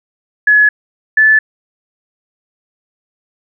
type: tone pair in turn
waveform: sine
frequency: 1697 / 1741.7 Hz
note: G#6 / A6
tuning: +37 / -18 cents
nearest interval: unison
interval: 45 cents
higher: second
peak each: -5 dBFS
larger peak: neither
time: 0.47-0.69 / 1.17-1.39 s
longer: neither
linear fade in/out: 5 ms
effects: none